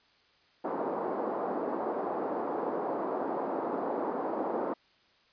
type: band-pass noise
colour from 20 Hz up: pink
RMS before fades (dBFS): -33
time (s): 0.64-4.74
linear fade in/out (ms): 10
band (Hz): 280 to 1000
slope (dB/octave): 24
effects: white hiss -65 dBFS RMS until 5.32 s + resampled to 11025 Hz